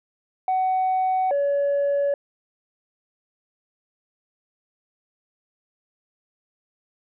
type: tone pair in turn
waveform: sine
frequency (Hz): 750 / 566.3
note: F#5 / C#5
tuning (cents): +23 / +37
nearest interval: perfect fourth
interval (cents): 486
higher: first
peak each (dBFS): -17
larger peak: neither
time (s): 0.48-1.31 / 1.31-2.14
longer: neither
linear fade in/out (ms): 2
effects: tanh soft clip ceiling -17 dBFS